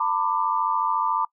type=tone cluster; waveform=sine; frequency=904 / 998 / 1182 Hz; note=A5 / B5 / D6; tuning=+47 / +18 / +11 cents; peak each=-25 dBFS; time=0-1.25 s; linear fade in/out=5 ms; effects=noise-tail reverb RT60 0.1 s tail -23 dB re dry